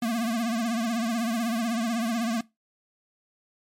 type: tone with vibrato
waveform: square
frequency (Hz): 229.8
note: A#3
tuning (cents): -25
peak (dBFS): -25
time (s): 0.02-2.41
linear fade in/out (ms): 5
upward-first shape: triangle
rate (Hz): 16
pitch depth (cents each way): 110
effects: noise-tail reverb RT60 0.2 s tail -21 dB re dry + MP3 64 kbps